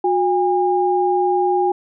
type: tone pair together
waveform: sine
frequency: 362.7 / 811 Hz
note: F#4 / G#5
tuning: -34 / -41 cents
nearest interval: octave + major second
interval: 1393 cents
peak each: -17 dBFS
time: 0.04-1.72 s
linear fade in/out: 5 ms
effects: none